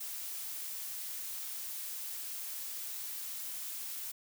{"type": "noise", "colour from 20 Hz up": "blue", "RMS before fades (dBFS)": -41, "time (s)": [0, 4.12], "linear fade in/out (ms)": 10, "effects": []}